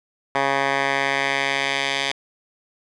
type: tone with band-pass filter sweep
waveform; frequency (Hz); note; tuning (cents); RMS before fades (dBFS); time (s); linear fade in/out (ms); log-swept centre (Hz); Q
10% pulse; 137.8; C#3; -10; -22; 0.35-2.12; 2; 1300 to 3100; 1.4
effects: resampled to 24000 Hz